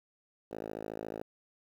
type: tone with band-pass filter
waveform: 5% pulse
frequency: 54 Hz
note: A1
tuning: 32 cents flat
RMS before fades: -41 dBFS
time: 0.51-1.22 s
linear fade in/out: 5 ms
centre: 460 Hz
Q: 1.1
effects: 10-bit